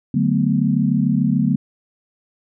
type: chord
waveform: sine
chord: B minor seventh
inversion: first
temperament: equal with one note detuned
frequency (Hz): 146.83 / 186.5 / 220 / 246.9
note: D3 / F#3 / A3 / B3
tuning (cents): 0 / +14 / 0 / 0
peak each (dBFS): -20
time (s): 0.14-1.56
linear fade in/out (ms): 5
effects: none